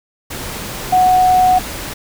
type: tone in noise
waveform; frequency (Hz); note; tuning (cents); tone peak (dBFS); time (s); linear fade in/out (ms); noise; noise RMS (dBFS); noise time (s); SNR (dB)
sine; 737; F#5; -7; -8; 0.92-1.59; 10; pink; -26; 0.3-1.94; +15
effects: none